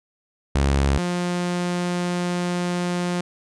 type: tone pair in turn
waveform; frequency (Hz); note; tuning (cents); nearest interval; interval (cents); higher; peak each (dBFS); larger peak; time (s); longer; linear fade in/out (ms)
sawtooth; 69.3 / 176.86; C#2 / F3; 0 / +22; octave + major third; 1622; second; -13 / -18; first; 0.55-0.98 / 0.98-3.21; second; 5
effects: resampled to 22050 Hz